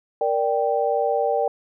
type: chord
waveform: sine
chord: G minor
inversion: first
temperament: equal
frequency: 466.2 / 587.3 / 784 Hz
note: Bb4 / D5 / G5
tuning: 0 / 0 / 0 cents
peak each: -23 dBFS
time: 0.21-1.48 s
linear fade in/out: 2 ms
effects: none